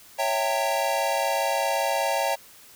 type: chord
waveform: square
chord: C# diminished seventh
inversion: none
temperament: equal with one note detuned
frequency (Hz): 554.4 / 659.3 / 784 / 911.6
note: C#5 / E5 / G5 / Bb5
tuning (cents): 0 / 0 / 0 / -39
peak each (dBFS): -29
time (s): 0.18-2.36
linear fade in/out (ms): 20
effects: white hiss -50 dBFS RMS until 2.75 s